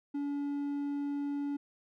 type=tone; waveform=triangle; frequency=285.4 Hz; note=D4; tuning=49 cents flat; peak=-30 dBFS; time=0.14-1.57 s; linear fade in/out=10 ms; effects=none